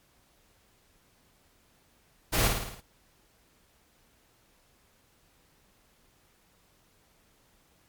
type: noise with echo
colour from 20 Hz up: pink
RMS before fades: -26 dBFS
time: 2.32-2.49 s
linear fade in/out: 20 ms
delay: 54 ms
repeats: 6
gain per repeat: -4 dB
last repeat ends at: 2.814 s
effects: pink hiss -65 dBFS RMS until 7.88 s + MP3 96 kbps